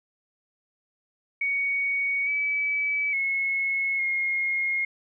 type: tone with pitch steps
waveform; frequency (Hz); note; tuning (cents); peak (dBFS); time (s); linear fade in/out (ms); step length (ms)
sine; 2237 / 2293 / 2182 / 2146; C#7 / D7 / C#7 / C7; +15 / -42 / -28 / +43; -23; 1.41-4.85; 5; 860
effects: none